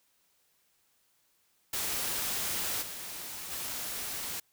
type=noise with level steps; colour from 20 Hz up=white; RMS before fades=-33 / -41 / -37 dBFS; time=1.73-4.4 s; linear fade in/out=5 ms; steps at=2.81 / 3.5 s; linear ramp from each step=20 ms; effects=white hiss -71 dBFS RMS until 4.52 s